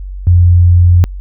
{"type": "tone", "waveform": "sine", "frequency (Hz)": 88, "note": "F2", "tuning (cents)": 14, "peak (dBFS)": -3, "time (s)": [0.27, 1.04], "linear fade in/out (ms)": 0, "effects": ["added 47 Hz sine -21 dBFS peak until 1.2 s"]}